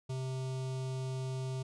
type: tone with notch filter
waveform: square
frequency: 130.7 Hz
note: C3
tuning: 1 cent flat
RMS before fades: -37 dBFS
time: 0.09-1.63 s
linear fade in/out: 10 ms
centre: 1700 Hz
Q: 1
effects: resampled to 22050 Hz